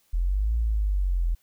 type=exponential two-way sweep; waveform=sine; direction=up then down; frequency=40.79 to 57.6 to 40.79 Hz; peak=-21 dBFS; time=0.13-1.35 s; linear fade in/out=10 ms; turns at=0.56 s; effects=white hiss -66 dBFS RMS until 1.42 s